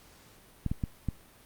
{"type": "clicks", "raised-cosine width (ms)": 5, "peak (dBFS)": -17, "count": 4, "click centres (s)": [0.663, 0.715, 0.838, 1.087], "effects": ["pink hiss -57 dBFS RMS until 1.45 s", "Opus 48 kbps"]}